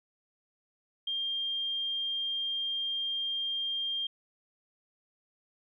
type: tone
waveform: sine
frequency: 3200 Hz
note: G7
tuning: 35 cents sharp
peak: -30 dBFS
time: 1.07-4.07 s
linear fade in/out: 5 ms
effects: 12-bit